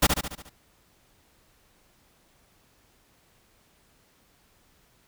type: noise with echo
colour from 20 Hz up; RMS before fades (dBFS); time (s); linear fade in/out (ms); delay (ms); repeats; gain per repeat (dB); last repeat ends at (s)
pink; -18; 0.02-0.07; 10; 71; 6; -5; 0.496
effects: pink hiss -63 dBFS RMS until 5.07 s